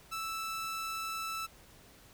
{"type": "tone", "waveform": "sawtooth", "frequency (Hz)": 1318.5, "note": "E6", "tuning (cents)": 0, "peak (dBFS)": -32, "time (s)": [0.11, 1.47], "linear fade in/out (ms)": 20, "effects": ["pink hiss -58 dBFS RMS until 2.13 s"]}